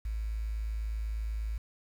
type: tone with quantisation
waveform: sine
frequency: 54.1 Hz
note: A1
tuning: 29 cents flat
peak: -31 dBFS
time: 0.05-1.58 s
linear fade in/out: 5 ms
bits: 9
effects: none